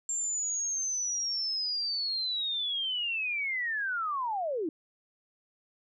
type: linear sweep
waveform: sine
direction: down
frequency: 7400 to 293.7 Hz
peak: -29 dBFS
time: 0.09-4.69 s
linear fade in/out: 2 ms
effects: none